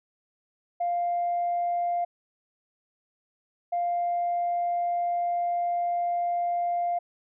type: tone pair in turn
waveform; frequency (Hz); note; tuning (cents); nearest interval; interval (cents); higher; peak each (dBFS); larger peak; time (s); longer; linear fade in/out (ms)
sine; 698.5 / 698.5; F5 / F5; 0 / 0; unison; 0; neither; -23; neither; 0.8-2.05 / 3.72-6.99; second; 10
effects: tanh soft clip ceiling -20 dBFS